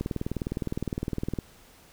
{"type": "click train", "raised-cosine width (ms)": 3, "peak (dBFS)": -16, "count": 28, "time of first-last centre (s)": [0.01, 1.388], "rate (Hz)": 19.6, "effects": ["pink hiss -55 dBFS RMS until 1.92 s"]}